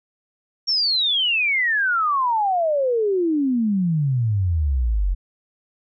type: exponential sweep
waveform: sine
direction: down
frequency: 5588 to 43.09 Hz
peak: -17 dBFS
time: 0.67-5.15 s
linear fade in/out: 20 ms
effects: none